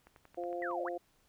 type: click train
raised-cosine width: 0.5 ms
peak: -40 dBFS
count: 8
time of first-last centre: 0.07-0.712 s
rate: 10.9 Hz
type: harmonic tone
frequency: 174.61 Hz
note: F3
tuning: in tune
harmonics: 2 / 3 / 4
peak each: -40 / -40 / -40 dBFS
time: 0.37-0.98 s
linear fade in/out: 10 ms
type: exponential two-way sweep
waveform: sine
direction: down then up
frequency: 2052 to 502 to 2052 Hz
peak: -37 dBFS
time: 0.62-0.89 s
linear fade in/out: 5 ms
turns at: 0.83 s
effects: pink hiss -71 dBFS RMS until 1.28 s